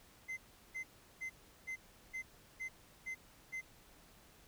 triangle tone bursts, 2063 Hz, C7, 25 cents flat, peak -38 dBFS, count 8, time 0.28-3.614 s, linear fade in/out 20 ms, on 93 ms, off 370 ms, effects pink hiss -63 dBFS RMS until 4.47 s

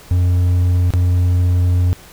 triangle tone with dropouts, 89.2 Hz, F2, 37 cents sharp, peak -9 dBFS, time 0.11-1.93 s, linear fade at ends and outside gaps 0 ms, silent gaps 0.905-0.937 s, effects pink hiss -41 dBFS RMS until 2.12 s

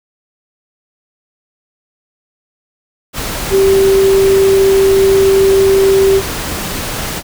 sine tone in noise, 388.6 Hz, G4, 15 cents flat, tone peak -6 dBFS, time 3.5-6.22 s, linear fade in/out 50 ms, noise pink, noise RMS -20 dBFS, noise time 3.13-7.23 s, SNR +11 dB, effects none

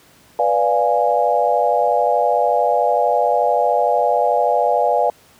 sine chord, B diminished seventh, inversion none, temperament equal, 493.9 / 587.3 / 698.5 / 830.6 Hz, B4 / D5 / F5 / Ab5, 0 / 0 / 0 / 0 cents, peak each -20 / -19 / -18 / -19 dBFS, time 0.39-5.1 s, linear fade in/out 2 ms, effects pink hiss -50 dBFS RMS until 5.39 s + high-pass 80 Hz 12 dB/octave

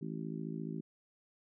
harmonic tone, 54.4 Hz, A1, 19 cents flat, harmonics 3 / 4 / 5 / 6 / 7, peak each -41 / -43 / -45 / -47 / -48 dBFS, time 0.01-0.81 s, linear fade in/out 10 ms, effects none

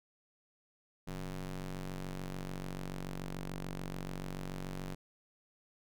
sawtooth ring-modulated tone, 93.8 Hz, F#2, 24 cents sharp, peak -32 dBFS, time 1.07-4.95 s, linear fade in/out 10 ms, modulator 70.4 Hz, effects none

